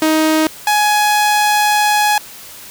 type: tone pair in turn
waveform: sawtooth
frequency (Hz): 313.9 / 838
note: D#4 / G#5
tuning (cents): +15 / +15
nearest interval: octave + perfect fourth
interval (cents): 1700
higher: second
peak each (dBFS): -7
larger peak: neither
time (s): 0.02-0.47 / 0.67-2.18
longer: second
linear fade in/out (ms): 2
effects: white hiss -35 dBFS RMS until 2.7 s